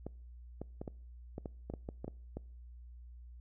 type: clicks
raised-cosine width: 2 ms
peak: -27 dBFS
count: 12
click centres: 0.066 / 0.616 / 0.815 / 0.878 / 1.381 / 1.458 / 1.7 / 1.738 / 1.889 / 2.045 / 2.08 / 2.37 s
effects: noise-tail reverb RT60 0.6 s tail -25 dB re dry + added 60 Hz sine -49 dBFS peak until 3.4 s